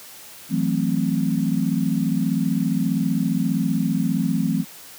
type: chord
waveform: sine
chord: F# half-diminished seventh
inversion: third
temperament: equal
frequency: 164.81 / 185 / 220 / 261.6 Hz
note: E3 / F#3 / A3 / C4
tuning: 0 / 0 / 0 / 0 cents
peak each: -24 dBFS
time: 0.49-4.65 s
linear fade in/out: 50 ms
effects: white hiss -42 dBFS RMS until 4.98 s + high-pass 80 Hz 12 dB/octave